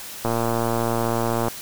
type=click train; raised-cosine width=1 ms; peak=-9 dBFS; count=144; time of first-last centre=0.25-1.483 s; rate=116 Hz; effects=white hiss -36 dBFS RMS until 1.61 s